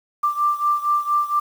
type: beating tone pair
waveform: sine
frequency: 1180 / 1184.3 Hz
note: D6 / D6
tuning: +8 / +14 cents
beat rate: 4.3 Hz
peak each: -19 / -22 dBFS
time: 0.23-1.4 s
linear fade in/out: 10 ms
effects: 7-bit